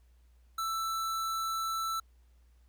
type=tone; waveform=square; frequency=1325 Hz; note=E6; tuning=9 cents sharp; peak=-32 dBFS; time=0.58-2 s; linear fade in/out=5 ms; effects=added 60 Hz sine -59 dBFS peak until 2.68 s + pink hiss -75 dBFS RMS until 2.68 s